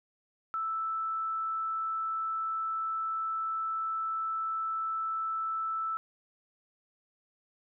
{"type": "tone", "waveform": "sine", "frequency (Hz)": 1318.5, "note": "E6", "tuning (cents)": 0, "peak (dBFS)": -30, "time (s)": [0.54, 5.97], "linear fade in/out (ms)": 0, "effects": []}